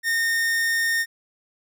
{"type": "tone", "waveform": "45% pulse", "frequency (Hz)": 1832, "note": "A#6", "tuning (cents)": -31, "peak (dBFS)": -20, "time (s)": [0.03, 1.06], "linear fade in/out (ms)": 50, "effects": []}